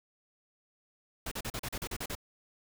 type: noise bursts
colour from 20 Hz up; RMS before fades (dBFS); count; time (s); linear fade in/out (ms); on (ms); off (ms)
pink; -37; 10; 1.26-2.152; 5; 55; 38
effects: none